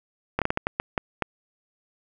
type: slowing click train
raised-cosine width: 0.5 ms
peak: -8 dBFS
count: 9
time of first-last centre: 0.39-1.223 s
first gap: 27 ms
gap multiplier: 1.37
effects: none